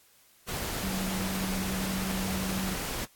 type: tone in noise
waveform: sine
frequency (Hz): 189.3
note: F#3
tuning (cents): +40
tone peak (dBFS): -31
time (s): 0.82-2.75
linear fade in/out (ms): 20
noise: pink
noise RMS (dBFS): -34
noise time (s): 0.47-3.06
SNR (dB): 0
effects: white hiss -61 dBFS RMS until 3.15 s + AAC 64 kbps